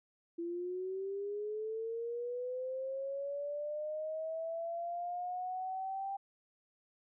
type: linear sweep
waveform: sine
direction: up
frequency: 336.2 to 790 Hz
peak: -36 dBFS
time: 0.38-6.17 s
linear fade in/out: 10 ms
effects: none